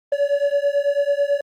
triangle beating tone pair, 565 / 574.1 Hz, C#5 / D5, +33 / -39 cents, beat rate 9.1 Hz, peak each -18 dBFS, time 0.12-1.41 s, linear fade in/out 5 ms, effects Opus 24 kbps

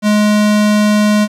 square tone, 210 Hz, G#3, 19 cents sharp, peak -9 dBFS, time 0.02-1.28 s, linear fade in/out 50 ms, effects low-pass 10000 Hz 12 dB/octave + 7-bit

